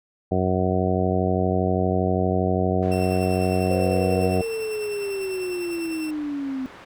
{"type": "harmonic tone", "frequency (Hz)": 92.5, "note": "F#2", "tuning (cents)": 0, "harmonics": [1, 2, 3, 4, 5, 6, 7, 8], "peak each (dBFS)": [-25, -25, -29, -27, -28, -32, -28, -29], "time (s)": [0.31, 4.42], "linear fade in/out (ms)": 10}
{"type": "low-pass noise", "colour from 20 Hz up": "white", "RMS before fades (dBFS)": -45, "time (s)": [2.82, 6.85], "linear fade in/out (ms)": 10, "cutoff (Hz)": 1600, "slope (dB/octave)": 12}
{"type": "tone with tremolo", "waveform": "sawtooth", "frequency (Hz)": 2692, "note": "E7", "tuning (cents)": 36, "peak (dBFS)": -30, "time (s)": [2.91, 6.11], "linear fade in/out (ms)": 10, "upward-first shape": "sine", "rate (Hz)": 10, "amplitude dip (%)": 45}
{"type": "linear sweep", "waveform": "sine", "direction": "down", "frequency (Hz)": [523.3, 257.5], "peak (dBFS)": -25, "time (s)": [3.7, 6.66], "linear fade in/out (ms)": 0}
{"effects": []}